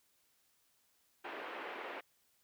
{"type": "band-pass noise", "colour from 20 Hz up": "pink", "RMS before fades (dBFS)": -45, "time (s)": [1.24, 2.01], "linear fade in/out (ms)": 10, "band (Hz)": [360, 2700], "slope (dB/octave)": 24, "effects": ["white hiss -74 dBFS RMS until 2.43 s"]}